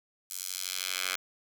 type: tone with high-pass filter sweep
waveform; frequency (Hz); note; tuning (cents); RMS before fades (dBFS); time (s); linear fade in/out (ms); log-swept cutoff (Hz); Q
10% pulse; 92.7; F#2; +4; -35; 0.3-1.16; 5; 7700 to 1800; 0.91
effects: none